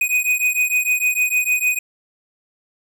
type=beating tone pair; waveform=square; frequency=2489 / 2495.6 Hz; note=D#7 / D#7; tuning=0 / +5 cents; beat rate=6.6 Hz; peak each=-20 dBFS; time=0.01-1.79 s; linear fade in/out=5 ms; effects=none